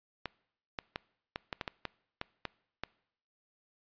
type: clicks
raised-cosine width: 0.3 ms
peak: -19 dBFS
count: 11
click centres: 0.257 / 0.788 / 0.959 / 1.359 / 1.528 / 1.612 / 1.678 / 1.853 / 2.214 / 2.453 / 2.836 s
effects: noise-tail reverb RT60 0.7 s tail -23 dB re dry + resampled to 11025 Hz